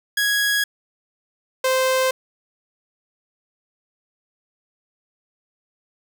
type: tone pair in turn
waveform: sawtooth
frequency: 1661.2 / 520.2 Hz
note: G#6 / C5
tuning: 0 / -10 cents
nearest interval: octave + minor sixth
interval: 2010 cents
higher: first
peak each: -14 / -13 dBFS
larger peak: second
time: 0.17-0.64 / 1.64-2.11 s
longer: neither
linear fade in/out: 5 ms
effects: none